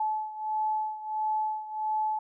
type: beating tone pair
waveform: sine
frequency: 862 / 863.5 Hz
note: A5 / A5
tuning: -36 / -33 cents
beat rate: 1.5 Hz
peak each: -29 / -33 dBFS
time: 0-2.19 s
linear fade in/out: 5 ms
effects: none